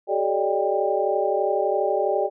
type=tone cluster; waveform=sine; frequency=383.4 / 426.4 / 576 / 608 / 794 Hz; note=G4 / G#4 / D5 / D#5 / G5; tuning=-38 / +46 / -34 / -40 / +22 cents; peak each=-26 dBFS; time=0.07-2.3 s; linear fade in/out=50 ms; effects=none